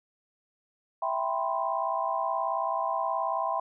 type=chord; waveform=sine; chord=C major seventh; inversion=first; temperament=equal; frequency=659.3 / 784 / 987.8 / 1046.5 Hz; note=E5 / G5 / B5 / C6; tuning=0 / 0 / 0 / 0 cents; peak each=-32 dBFS; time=1.02-3.6 s; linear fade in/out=5 ms; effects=none